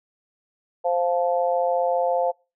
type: chord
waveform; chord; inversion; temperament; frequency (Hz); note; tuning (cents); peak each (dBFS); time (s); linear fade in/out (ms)
sine; F major; second; just; 523.8 / 698.5 / 873.1; C5 / F5 / A5; +2 / 0 / -14; -22 / -23 / -28; 0.84-2.32; 20
effects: noise-tail reverb RT60 0.3 s tail -26 dB re dry